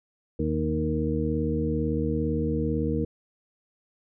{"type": "harmonic tone with a mistuned harmonic", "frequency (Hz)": 77.8, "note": "D#2", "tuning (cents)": 0, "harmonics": [1, 2, 3, 4, 6], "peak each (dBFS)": [-30, -30, -30, -30, -30], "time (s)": [0.39, 3.05], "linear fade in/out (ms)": 5, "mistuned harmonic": 1, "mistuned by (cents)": 27, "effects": []}